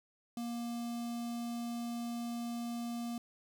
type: tone with notch filter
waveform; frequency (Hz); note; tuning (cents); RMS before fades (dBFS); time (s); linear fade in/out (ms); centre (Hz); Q
square; 236.2; A#3; +23; -39; 0.37-3.18; 2; 1800; 1
effects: none